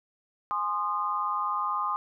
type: chord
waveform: sine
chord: Ab major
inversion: none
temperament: equal with one note detuned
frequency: 830.6 / 1046.5 / 1227.4 Hz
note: Ab5 / C6 / Eb6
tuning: 0 / 0 / -24 cents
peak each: -35 / -30 / -29 dBFS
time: 0.51-1.96 s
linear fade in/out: 0 ms
effects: none